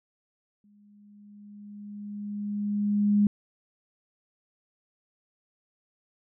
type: tone with exponential growth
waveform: sine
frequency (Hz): 205.8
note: G#3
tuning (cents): -16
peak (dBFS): -17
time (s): 0.64-3.27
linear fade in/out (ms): 2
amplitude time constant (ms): 570
effects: none